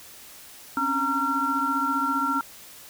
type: tone cluster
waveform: sine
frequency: 266.9 / 281.9 / 929 / 1368 Hz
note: C4 / C#4 / A#5 / F6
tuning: +35 / +29 / -6 / -36 cents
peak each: -31 / -31 / -29 / -24 dBFS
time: 0.77-2.41 s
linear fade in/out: 2 ms
effects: white hiss -46 dBFS RMS until 2.89 s